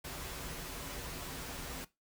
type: noise with comb filter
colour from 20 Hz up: pink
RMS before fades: -43 dBFS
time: 0.04-1.85 s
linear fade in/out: 10 ms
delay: 9.5 ms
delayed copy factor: -0.6
effects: noise-tail reverb RT60 0.2 s tail -17 dB re dry